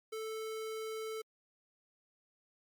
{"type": "tone", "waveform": "square", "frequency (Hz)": 440, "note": "A4", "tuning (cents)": 0, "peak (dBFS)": -39, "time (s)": [0.12, 1.22], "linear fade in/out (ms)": 10, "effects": ["MP3 96 kbps"]}